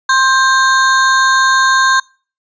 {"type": "ring-modulated tone", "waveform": "square", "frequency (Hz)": 1318.5, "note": "E6", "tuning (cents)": 0, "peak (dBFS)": -6, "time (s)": [0.09, 2], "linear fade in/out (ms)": 5, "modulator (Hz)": 263, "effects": ["noise-tail reverb RT60 0.4 s tail -26 dB re dry", "resampled to 16000 Hz"]}